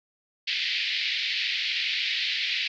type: band-pass noise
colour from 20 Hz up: pink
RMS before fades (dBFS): -28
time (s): 0.47-2.68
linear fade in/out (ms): 10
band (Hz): 2000 to 4600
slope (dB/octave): 48
effects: none